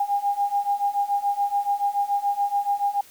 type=beating tone pair; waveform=sine; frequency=805 / 812 Hz; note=G5 / G#5; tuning=+46 / -39 cents; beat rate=7 Hz; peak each=-25 / -23 dBFS; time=0-3.01 s; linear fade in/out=5 ms; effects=white hiss -50 dBFS RMS until 3.1 s